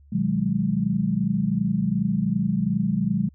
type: chord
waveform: sine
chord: G# minor seventh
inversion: first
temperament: equal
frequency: 123.47 / 155.56 / 185 / 207.7 Hz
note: B2 / D#3 / F#3 / G#3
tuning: 0 / 0 / 0 / 0 cents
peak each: -30 / -28 / -24 / -24 dBFS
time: 0.12-3.29 s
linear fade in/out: 10 ms
effects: added 71 Hz sine -49 dBFS peak until 3.34 s